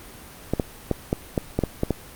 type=clicks; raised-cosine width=2 ms; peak=-7 dBFS; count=9; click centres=0.536 / 0.598 / 0.913 / 1.129 / 1.378 / 1.59 / 1.637 / 1.834 / 1.907 s; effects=pink hiss -43 dBFS RMS until 2.15 s + Opus 32 kbps